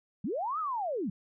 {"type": "linear two-way sweep", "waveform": "sine", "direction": "up then down", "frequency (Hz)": [160, 1318.5, 160], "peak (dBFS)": -30, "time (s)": [0.24, 1.1], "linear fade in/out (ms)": 5, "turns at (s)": 0.59, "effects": []}